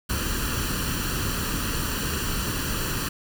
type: noise with comb filter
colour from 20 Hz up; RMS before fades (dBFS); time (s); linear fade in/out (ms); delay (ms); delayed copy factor
pink; -27; 0.09-3.09; 10; 0.69; +0.7
effects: none